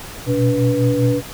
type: tone cluster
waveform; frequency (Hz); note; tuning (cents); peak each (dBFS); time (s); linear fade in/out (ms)
sine; 120.2 / 125.2 / 287.3 / 489.1; B2 / B2 / D4 / B4; -46 / +24 / -38 / -17; -19; 0.26-1.22; 50
effects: pink hiss -34 dBFS RMS until 1.33 s